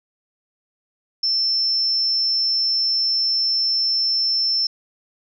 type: tone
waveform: sine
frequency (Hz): 5340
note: E8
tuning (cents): +22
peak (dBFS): -17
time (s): 1.23-4.67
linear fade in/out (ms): 5
effects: none